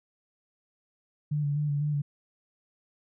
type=tone with vibrato; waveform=sine; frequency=146.4 Hz; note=D3; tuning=5 cents flat; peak=-25 dBFS; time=1.31-2.02 s; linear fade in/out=10 ms; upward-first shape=square; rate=4 Hz; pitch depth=28 cents each way; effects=none